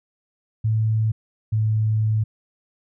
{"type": "tone pair in turn", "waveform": "sine", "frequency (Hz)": [110, 108.86], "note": ["A2", "A2"], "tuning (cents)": [0, -18], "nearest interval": "unison", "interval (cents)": 18, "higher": "first", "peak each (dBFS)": -17, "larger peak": "neither", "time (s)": [[0.64, 1.12], [1.52, 2.24]], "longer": "second", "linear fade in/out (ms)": 10, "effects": []}